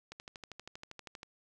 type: click train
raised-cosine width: 0.2 ms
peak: -28 dBFS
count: 15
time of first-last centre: 0.12-1.231 s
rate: 12.6 Hz
effects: none